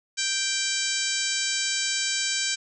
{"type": "harmonic tone", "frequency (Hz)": 783, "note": "G5", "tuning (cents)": -2, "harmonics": [2, 3, 4, 5, 6, 7, 8, 9, 10], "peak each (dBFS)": [-33, -33, -33, -33, -33, -33, -33, -33, -33], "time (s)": [0.17, 2.56], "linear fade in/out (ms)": 20, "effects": []}